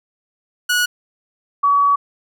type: tone pair in turn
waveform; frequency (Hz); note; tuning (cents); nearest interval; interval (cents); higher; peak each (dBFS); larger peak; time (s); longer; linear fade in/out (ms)
sawtooth / sine; 1462 / 1134.6; F#6 / C#6; -21 / +40; major third; 439; first; -11; neither; 0.69-0.86 / 1.63-1.96; second; 10
effects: none